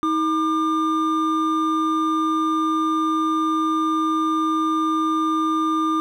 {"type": "tone pair together", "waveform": "triangle", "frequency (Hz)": [317.8, 1200], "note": ["D#4", "D6"], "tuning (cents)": [37, 37], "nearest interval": "octave + major seventh", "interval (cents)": 2300, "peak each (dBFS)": -19, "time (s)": [0.03, 6], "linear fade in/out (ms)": 0, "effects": []}